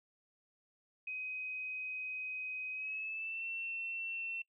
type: tone with pitch glide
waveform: sine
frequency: 2518 to 2699 Hz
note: D#7 to E7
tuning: +20 to +40 cents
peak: -38 dBFS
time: 1.07-4.42 s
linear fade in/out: 5 ms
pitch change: +120 cents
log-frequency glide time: 2.72-3.46 s
effects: noise-tail reverb RT60 0.1 s tail -22 dB re dry